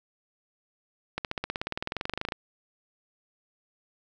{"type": "accelerating click train", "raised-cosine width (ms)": 0.3, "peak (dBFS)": -14, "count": 24, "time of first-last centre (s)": [1.18, 2.322], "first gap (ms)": 68, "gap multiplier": 0.97, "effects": []}